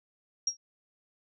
sine tone with exponential decay, 5620 Hz, F8, 10 cents sharp, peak -22 dBFS, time 0.47-0.57 s, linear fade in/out 5 ms, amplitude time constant 21 ms, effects none

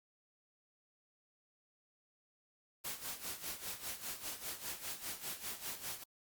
white noise with tremolo, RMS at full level -41 dBFS, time 2.84-6.04 s, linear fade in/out 10 ms, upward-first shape sine, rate 5 Hz, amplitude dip 75%, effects Opus 48 kbps

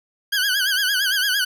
20% pulse tone with vibrato, 1568 Hz, G6, in tune, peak -13 dBFS, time 0.32-1.45 s, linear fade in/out 10 ms, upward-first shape sine, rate 8.8 Hz, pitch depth 110 cents each way, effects none

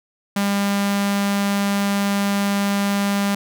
sawtooth tone with notch filter, 200.5 Hz, G3, 39 cents sharp, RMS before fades -20 dBFS, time 0.36-3.35 s, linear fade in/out 5 ms, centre 430 Hz, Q 1.9, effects none

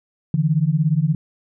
sine beating tone pair, 146.83 / 163.83 Hz, D3 / E3, 0 / -10 cents, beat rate 17 Hz, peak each -18 dBFS, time 0.34-1.15 s, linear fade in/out 2 ms, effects none

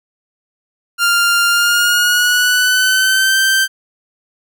sawtooth tone with pitch glide, 1396.9 to 1558.9 Hz, F6 to G6, 0 to -10 cents, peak -7 dBFS, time 0.98-3.68 s, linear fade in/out 50 ms, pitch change +190 cents, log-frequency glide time 1.49-3.38 s, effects none

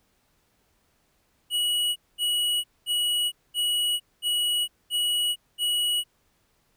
square tone bursts, 2920 Hz, F#7, 24 cents flat, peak -23 dBFS, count 7, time 1.5-6.04 s, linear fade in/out 50 ms, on 460 ms, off 220 ms, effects pink hiss -68 dBFS RMS until 6.76 s

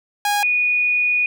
sawtooth / sine tone pair in turn, 822 / 2463 Hz, G#5 / D#7, -18 / -18 cents, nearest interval octave + perfect fifth, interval 1900 cents, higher second, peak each -13 / -15 dBFS, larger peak first, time 0.25-0.43 / 0.43-1.26 s, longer second, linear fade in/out 2 ms, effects none

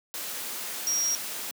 sine tone in noise, 5650 Hz, F8, 19 cents sharp, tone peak -24 dBFS, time 0.87-1.15 s, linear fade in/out 0 ms, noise white, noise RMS -35 dBFS, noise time 0.14-1.51 s, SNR +8 dB, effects high-pass 200 Hz 12 dB/octave

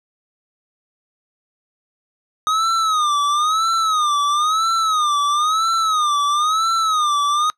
square tone with vibrato, 1244.5 Hz, D#6, in tune, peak -16 dBFS, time 2.47-7.5 s, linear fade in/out 0 ms, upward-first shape sine, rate 1 Hz, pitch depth 130 cents each way, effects noise-tail reverb RT60 0.1 s tail -22 dB re dry + low-pass 7000 Hz 12 dB/octave

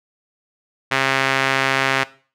sawtooth tone with band-pass filter, 134.3 Hz, C3, 46 cents sharp, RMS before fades -19 dBFS, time 0.91-2.04 s, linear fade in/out 10 ms, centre 2000 Hz, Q 1.2, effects noise-tail reverb RT60 0.4 s tail -18 dB re dry

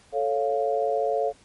sine chord, A augmented, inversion none, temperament equal, 440 / 554.4 / 698.5 Hz, A4 / C#5 / E#5, 0 / 0 / 0 cents, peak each -26 dBFS, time 0.12-1.33 s, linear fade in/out 50 ms, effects pink hiss -56 dBFS RMS until 1.44 s + MP3 48 kbps

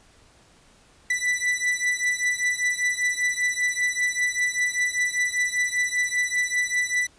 45% pulse beating tone pair, 1975.5 / 1980.6 Hz, B6 / B6, 0 / +4 cents, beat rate 5.1 Hz, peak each -25 dBFS, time 1.1-7.07 s, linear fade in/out 5 ms, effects pink hiss -56 dBFS RMS until 7.18 s + resampled to 22050 Hz

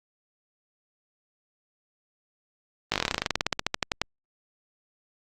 slowing click train, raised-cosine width 0.2 ms, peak -6 dBFS, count 24, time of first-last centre 2.92-4.016 s, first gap 18 ms, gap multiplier 1.08, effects Opus 24 kbps

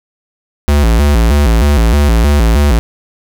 square tone with vibrato, 64 Hz, C2, 38 cents flat, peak -7 dBFS, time 0.68-2.79 s, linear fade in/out 0 ms, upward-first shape square, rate 3.2 Hz, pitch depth 220 cents each way, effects none

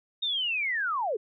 sine linear sweep, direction down, 3726 to 380 Hz, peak -26 dBFS, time 0.22-1.17 s, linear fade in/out 10 ms, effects none

